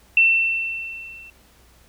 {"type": "tone with level ramp", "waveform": "sine", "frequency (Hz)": 2690, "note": "E7", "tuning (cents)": 34, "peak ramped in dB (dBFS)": [-10, -40], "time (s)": [0.17, 1.3], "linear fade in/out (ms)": 2, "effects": ["added 60 Hz sine -55 dBFS peak until 1.88 s", "pink hiss -55 dBFS RMS until 1.88 s"]}